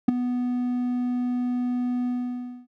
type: tone with ADSR envelope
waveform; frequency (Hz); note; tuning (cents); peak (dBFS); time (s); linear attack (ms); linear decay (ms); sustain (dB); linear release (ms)
triangle; 246.9; B3; 0; -8; 0.08-2.67; 7; 10; -13; 600
effects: none